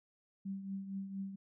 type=tone with tremolo; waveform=sine; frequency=194.7 Hz; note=G3; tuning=12 cents flat; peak=-36 dBFS; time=0.45-1.36 s; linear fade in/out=10 ms; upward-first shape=triangle; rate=4.3 Hz; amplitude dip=65%; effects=none